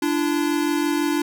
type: tone pair together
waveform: square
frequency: 293.2 / 339.2 Hz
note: D4 / E4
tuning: -3 / +50 cents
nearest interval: minor third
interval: 253 cents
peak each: -22 / -24 dBFS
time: 0.02-1.22 s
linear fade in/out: 5 ms
effects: none